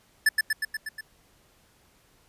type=tone with echo; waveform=square; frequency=1746 Hz; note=A6; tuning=14 cents flat; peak=-17 dBFS; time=0.26-0.29 s; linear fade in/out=5 ms; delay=120 ms; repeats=6; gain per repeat=-3 dB; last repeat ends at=1.01 s; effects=pink hiss -62 dBFS RMS until 2.28 s + resampled to 32000 Hz